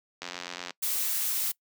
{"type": "click train", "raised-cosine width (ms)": 0.2, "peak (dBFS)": -18, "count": 44, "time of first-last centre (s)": [0.22, 0.706], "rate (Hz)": 88.4}
{"type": "noise", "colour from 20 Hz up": "blue", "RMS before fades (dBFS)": -29, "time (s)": [0.82, 1.52], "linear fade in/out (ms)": 10}
{"effects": ["noise-tail reverb RT60 0.1 s tail -23 dB re dry", "high-pass 200 Hz 12 dB/octave"]}